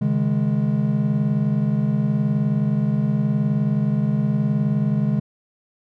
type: chord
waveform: triangle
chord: C# suspended second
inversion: none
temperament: equal with one note detuned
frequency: 136.45 / 155.56 / 207.7 Hz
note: C#3 / D#3 / G#3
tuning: -27 / 0 / 0 cents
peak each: -20 / -21 / -19 dBFS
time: 0.01-5.2 s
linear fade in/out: 10 ms
effects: none